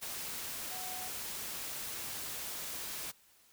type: tone in noise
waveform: sine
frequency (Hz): 740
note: F#5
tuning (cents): 0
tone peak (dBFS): -46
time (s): 0.7-1.09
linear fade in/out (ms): 20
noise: white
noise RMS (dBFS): -41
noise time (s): 0.01-3.12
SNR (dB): -8
effects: white hiss -65 dBFS RMS until 3.52 s